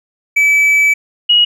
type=tone pair in turn; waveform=triangle / sine; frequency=2300 / 2898 Hz; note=D7 / F#7; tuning=-37 / -37 cents; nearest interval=major third; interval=400 cents; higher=second; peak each=-6 dBFS; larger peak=neither; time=0.36-0.94 / 1.29-1.45 s; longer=first; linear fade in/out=10 ms; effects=none